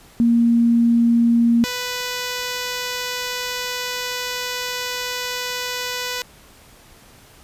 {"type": "tone pair in turn", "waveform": ["sine", "5% pulse"], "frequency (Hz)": [234, 495.8], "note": ["A#3", "B4"], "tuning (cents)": [7, 7], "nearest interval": "octave + minor second", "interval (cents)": 1300, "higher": "second", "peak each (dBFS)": -12, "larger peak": "neither", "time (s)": [[0.2, 1.64], [1.64, 6.22]], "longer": "second", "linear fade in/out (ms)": 0, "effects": ["pink hiss -48 dBFS RMS until 7.43 s", "resampled to 32000 Hz"]}